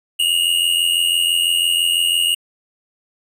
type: tone pair together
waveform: square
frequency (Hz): 2820 / 2906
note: F7 / F#7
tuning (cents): +16 / -32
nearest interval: minor second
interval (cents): 52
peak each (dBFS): -18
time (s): 0.19-2.35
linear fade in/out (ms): 10
effects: resampled to 32000 Hz